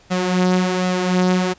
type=tone with flanger; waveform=sawtooth; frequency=182.7 Hz; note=F#3; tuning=22 cents flat; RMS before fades=-18 dBFS; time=0.1-1.54 s; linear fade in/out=20 ms; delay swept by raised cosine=1.5 to 5.7 ms; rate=1.3 Hz; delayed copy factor=+0.5; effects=pink hiss -51 dBFS RMS until 1.58 s + resampled to 16000 Hz